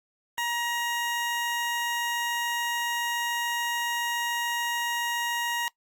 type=tone; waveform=20% pulse; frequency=947 Hz; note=A#5; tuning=27 cents sharp; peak=-22 dBFS; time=0.38-5.68 s; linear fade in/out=0 ms; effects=noise-tail reverb RT60 0.1 s tail -21 dB re dry + Opus 48 kbps